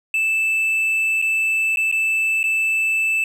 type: tone with dropouts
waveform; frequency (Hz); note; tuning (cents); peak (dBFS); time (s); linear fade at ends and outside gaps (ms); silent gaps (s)
triangle; 2637; E7; 0; -15; 0.14-3.24; 2; 1.217-1.223 / 1.76-1.771 / 1.915-1.924 / 2.431-2.439
effects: none